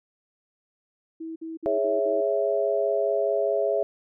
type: tone bursts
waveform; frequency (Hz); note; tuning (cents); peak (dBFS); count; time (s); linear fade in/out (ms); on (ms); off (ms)
sine; 324.3; E4; -28; -32; 5; 1.2-2.212; 10; 160; 53
type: chord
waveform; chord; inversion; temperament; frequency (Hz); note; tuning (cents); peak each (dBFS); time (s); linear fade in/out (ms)
sine; C# minor; second; equal; 415.3 / 554.4 / 659.3; G#4 / C#5 / E5; 0 / 0 / 0; -26 / -26 / -25; 1.66-3.83; 0
effects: none